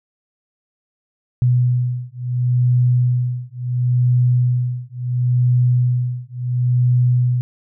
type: beating tone pair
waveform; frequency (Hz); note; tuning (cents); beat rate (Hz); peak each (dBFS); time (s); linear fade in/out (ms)
sine; 123.47 / 124.19; B2 / B2; 0 / +10; 0.72; -17; 1.42-7.41; 0
effects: none